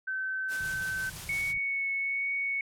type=tone; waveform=sine; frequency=1536 Hz; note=G6; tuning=36 cents flat; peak=-30 dBFS; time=0.07-1.1 s; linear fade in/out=10 ms
type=noise with tremolo; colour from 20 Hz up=white; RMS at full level=-41 dBFS; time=0.48-1.54 s; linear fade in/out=50 ms; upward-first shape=square; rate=5.9 Hz; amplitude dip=25%
type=low-pass noise; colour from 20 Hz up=white; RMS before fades=-47 dBFS; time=0.6-1.58 s; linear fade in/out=2 ms; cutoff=180 Hz; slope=96 dB/octave
type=tone with vibrato; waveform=sine; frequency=2217 Hz; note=C#7; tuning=in tune; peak=-28 dBFS; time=1.29-2.61 s; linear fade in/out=2 ms; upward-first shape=triangle; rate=1.2 Hz; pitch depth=12 cents each way
effects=low-pass 12000 Hz 12 dB/octave